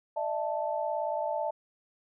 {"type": "chord", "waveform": "sine", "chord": "D suspended second", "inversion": "none", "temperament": "equal with one note detuned", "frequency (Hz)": [601.1, 659.3, 880], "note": ["D5", "E5", "A5"], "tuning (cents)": [40, 0, 0], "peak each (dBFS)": -33, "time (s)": [0.16, 1.51], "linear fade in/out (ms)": 10, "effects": []}